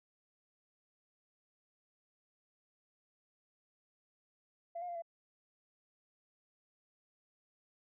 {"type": "tone with pitch steps", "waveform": "sine", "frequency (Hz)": [681, 712, 693, 674], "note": ["F5", "F5", "F5", "E5"], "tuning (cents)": [-44, 33, -14, 38], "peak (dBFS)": -38, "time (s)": [4.75, 5.022], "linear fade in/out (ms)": 10, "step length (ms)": 68, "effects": ["tanh soft clip ceiling -34 dBFS"]}